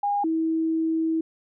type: tone pair in turn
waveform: sine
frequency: 814 / 323 Hz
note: G#5 / E4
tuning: -35 / -35 cents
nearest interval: octave + major third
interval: 1600 cents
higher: first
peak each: -21 dBFS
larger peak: neither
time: 0.03-0.24 / 0.24-1.21 s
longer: second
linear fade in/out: 5 ms
effects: none